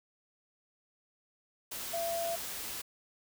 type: tone in noise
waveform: sine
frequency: 675 Hz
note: E5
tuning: 41 cents sharp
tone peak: -32 dBFS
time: 1.93-2.36 s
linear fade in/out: 10 ms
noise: white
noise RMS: -40 dBFS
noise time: 1.71-2.82 s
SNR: +5 dB
effects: none